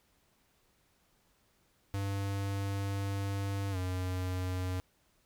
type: tone with pitch glide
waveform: square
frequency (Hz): 99 to 91.84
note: G2 to F#2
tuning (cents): +18 to -12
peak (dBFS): -33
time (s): 1.94-4.8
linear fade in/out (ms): 0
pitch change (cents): -130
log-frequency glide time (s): 3.71-3.77
effects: pink hiss -71 dBFS RMS until 5.25 s